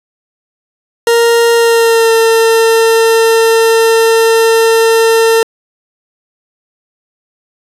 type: tone with pitch glide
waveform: 40% pulse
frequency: 466.2 to 452.7 Hz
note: A#4 to A4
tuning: 0 to +49 cents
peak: -5 dBFS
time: 1.07-5.43 s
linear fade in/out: 2 ms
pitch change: -51 cents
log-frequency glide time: 1.54-2.12 s
effects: resampled to 32000 Hz